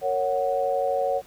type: chord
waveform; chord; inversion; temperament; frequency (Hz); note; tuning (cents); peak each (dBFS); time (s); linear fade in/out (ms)
sine; F# major; first; just; 462.5 / 555 / 740; A#4 / C#5 / F#5; -14 / +2 / 0; -29 / -24 / -26; 0.01-1.22; 50
effects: pink hiss -52 dBFS RMS until 1.26 s